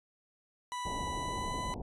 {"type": "tone with pitch glide", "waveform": "40% pulse", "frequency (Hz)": [987.8, 998.7], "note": ["B5", "B5"], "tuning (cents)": [0, 19], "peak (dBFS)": -35, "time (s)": [0.72, 1.74], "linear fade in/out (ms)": 0, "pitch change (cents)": 19, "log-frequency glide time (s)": [1.1, 1.54]}
{"type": "low-pass noise", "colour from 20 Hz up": "pink", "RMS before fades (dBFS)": -40, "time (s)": [0.85, 1.82], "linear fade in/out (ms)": 5, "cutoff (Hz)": 930, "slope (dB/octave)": 96}
{"effects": ["resampled to 24000 Hz"]}